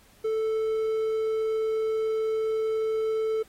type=tone; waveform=triangle; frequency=440 Hz; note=A4; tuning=in tune; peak=-22 dBFS; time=0.24-3.43 s; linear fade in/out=10 ms; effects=pink hiss -58 dBFS RMS until 3.48 s + AAC 48 kbps